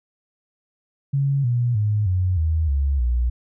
sine tone with pitch steps, 138.9 / 120.92 / 105.27 / 91.64 / 79.78 / 69.45 / 60.46 Hz, C#3 / B2 / G#2 / F#2 / D#2 / C#2 / B1, +4 / -36 / +24 / -16 / +44 / +4 / -36 cents, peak -17 dBFS, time 1.13-3.3 s, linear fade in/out 10 ms, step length 310 ms, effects none

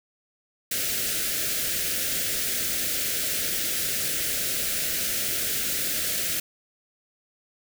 white band-stop noise, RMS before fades -27 dBFS, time 0.71-6.4 s, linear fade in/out 5 ms, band 660 to 1400 Hz, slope 48 dB/octave, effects none

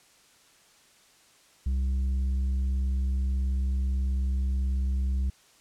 sine tone with tanh clipping, 65.6 Hz, C2, 5 cents sharp, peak -25 dBFS, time 1.66-5.3 s, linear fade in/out 5 ms, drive 5 dB, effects white hiss -59 dBFS RMS until 5.6 s + low-pass 9000 Hz 12 dB/octave

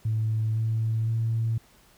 sine tone with pitch steps, 110 / 111.73 / 113.49 Hz, A2 / A2 / A#2, 0 / +27 / -46 cents, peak -22 dBFS, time 0.05-1.58 s, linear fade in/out 5 ms, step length 510 ms, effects tanh soft clip ceiling -18 dBFS + pink hiss -58 dBFS RMS until 1.97 s

